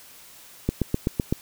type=click train; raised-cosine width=3 ms; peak=-8 dBFS; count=6; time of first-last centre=0.69-1.325 s; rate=7.87 Hz; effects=white hiss -48 dBFS RMS until 1.41 s